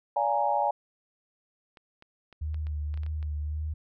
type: chord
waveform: sine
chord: Bb dominant seventh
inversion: first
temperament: equal with one note detuned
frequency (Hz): 578.9 / 698.5 / 830.6 / 932.3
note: D5 / F5 / Ab5 / Bb5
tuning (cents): -25 / 0 / 0 / 0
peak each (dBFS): -30 / -31 / -26 / -30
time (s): 0.16-0.71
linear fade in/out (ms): 5
type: clicks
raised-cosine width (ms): 0.3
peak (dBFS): -34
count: 10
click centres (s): 1.772 / 2.024 / 2.327 / 2.544 / 2.669 / 2.941 / 2.975 / 3.034 / 3.064 / 3.228
type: tone with vibrato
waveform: sine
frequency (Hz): 75.9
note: D#2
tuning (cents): -42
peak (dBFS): -29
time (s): 2.41-3.74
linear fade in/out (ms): 10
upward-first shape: sine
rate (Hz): 1.8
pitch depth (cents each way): 32
effects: none